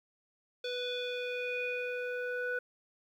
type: tone with low-pass filter sweep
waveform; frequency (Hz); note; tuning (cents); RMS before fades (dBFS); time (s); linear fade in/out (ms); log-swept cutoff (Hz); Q
square; 493.9; B4; 0; -36; 0.64-2.59; 5; 3900 to 1600; 5.7
effects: 11-bit